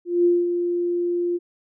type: tone with ADSR envelope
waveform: sine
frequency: 349.2 Hz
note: F4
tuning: in tune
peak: -13 dBFS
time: 0.05-1.39 s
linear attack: 200 ms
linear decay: 210 ms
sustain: -7 dB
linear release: 32 ms
effects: none